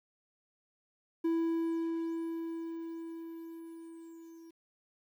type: tone with level ramp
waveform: triangle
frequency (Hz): 330.3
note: E4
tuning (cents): +4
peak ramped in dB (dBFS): -25 to -48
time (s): 1.24-4.51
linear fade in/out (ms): 10
effects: 11-bit